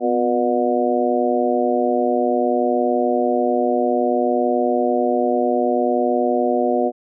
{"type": "harmonic tone with a mistuned harmonic", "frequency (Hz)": 120.6, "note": "B2", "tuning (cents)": -41, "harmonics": [2, 3, 4, 5, 6], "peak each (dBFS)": [-22, -22, -22, -22, -22], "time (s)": [0, 6.92], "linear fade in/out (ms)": 50, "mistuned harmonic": 2, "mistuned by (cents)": 65, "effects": []}